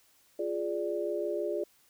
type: chord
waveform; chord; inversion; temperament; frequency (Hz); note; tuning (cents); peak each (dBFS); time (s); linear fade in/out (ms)
sine; D diminished; first; equal; 349.2 / 415.3 / 587.3; F4 / Ab4 / D5; 0 / 0 / 0; -34; 0.39-1.64; 5
effects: white hiss -65 dBFS RMS until 1.89 s